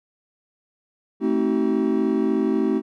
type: chord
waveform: triangle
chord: A diminished seventh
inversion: none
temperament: just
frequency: 220 / 264 / 316.8 / 380.2 Hz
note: A3 / C4 / Eb4 / Gb4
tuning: 0 / +16 / +31 / +47 cents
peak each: -22 dBFS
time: 1.2-2.82 s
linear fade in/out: 50 ms
effects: none